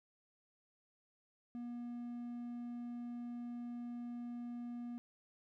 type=tone; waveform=triangle; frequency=240 Hz; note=B3; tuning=49 cents flat; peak=-40 dBFS; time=1.55-4.98 s; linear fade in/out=0 ms; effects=none